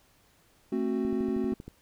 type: chord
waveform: triangle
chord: F# diminished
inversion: first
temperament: just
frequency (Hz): 222 / 266.4 / 370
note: A3 / C4 / F#4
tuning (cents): +16 / +31 / 0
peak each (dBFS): -29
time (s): 0.72-1.54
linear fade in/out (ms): 5
type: click train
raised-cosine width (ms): 3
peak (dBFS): -28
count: 9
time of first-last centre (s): 1.05-1.68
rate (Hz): 12.7
effects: pink hiss -64 dBFS RMS until 1.81 s